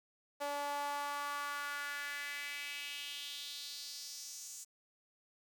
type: tone with high-pass filter sweep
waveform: sawtooth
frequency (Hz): 287.4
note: D4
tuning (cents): -37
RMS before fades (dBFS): -42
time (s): 0.4-4.65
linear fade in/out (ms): 20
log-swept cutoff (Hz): 670 to 7100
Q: 3.3
effects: 10-bit